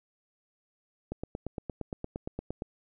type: click train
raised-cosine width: 2 ms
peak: -21 dBFS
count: 14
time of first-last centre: 1.12-2.621 s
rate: 8.66 Hz
effects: none